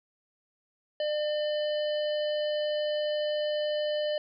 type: harmonic tone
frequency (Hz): 601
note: D5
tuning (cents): +40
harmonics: 1 / 3 / 5 / 7 / 8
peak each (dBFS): -27 / -42 / -38 / -46 / -49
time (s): 1-4.18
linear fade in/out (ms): 2
effects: none